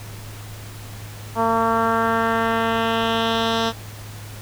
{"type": "tone with low-pass filter sweep", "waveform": "10% pulse", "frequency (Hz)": 227, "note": "A#3", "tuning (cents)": -46, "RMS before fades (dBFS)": -20, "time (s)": [1.35, 3.73], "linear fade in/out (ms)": 50, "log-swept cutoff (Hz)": [1000, 4600], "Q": 2.1, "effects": ["added 105 Hz sine -35 dBFS peak until 4.41 s", "pink hiss -40 dBFS RMS until 4.41 s"]}